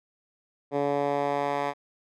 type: tone with band-pass filter sweep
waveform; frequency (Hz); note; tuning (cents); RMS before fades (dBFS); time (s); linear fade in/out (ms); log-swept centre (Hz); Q
10% pulse; 142.6; C#3; +49; -27; 0.71-1.74; 50; 470 to 1100; 1.1
effects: none